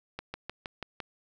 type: slowing click train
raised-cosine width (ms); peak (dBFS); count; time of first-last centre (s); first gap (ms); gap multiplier
0.3; -20; 6; 0.19-1.002; 150; 1.04
effects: none